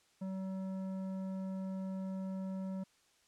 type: tone with tanh clipping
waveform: triangle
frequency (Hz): 190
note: F#3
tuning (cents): +46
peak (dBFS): -39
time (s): 0.21-2.84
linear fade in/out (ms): 10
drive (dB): 15
effects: white hiss -70 dBFS RMS until 3.27 s + low-pass 8000 Hz 12 dB/octave